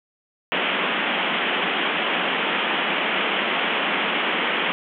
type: band-pass noise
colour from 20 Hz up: white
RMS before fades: -23 dBFS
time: 0.52-4.72 s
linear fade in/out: 0 ms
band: 170 to 3300 Hz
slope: 96 dB/octave
effects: none